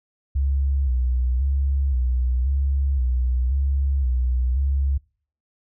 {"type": "tone with vibrato", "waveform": "sine", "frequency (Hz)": 65.41, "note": "C2", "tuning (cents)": 0, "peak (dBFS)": -18, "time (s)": [0.35, 4.98], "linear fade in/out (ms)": 10, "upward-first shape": "square", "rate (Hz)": 0.95, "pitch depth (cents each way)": 82, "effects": ["noise-tail reverb RT60 0.5 s tail -26 dB re dry"]}